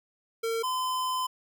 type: tone pair in turn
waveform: square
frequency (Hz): 455.1 / 1021.7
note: A#4 / C6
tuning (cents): -42 / -42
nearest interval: octave + major second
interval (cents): 1400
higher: second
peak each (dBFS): -28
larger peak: neither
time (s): 0.43-0.63 / 0.63-1.27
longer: second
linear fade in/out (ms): 10
effects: none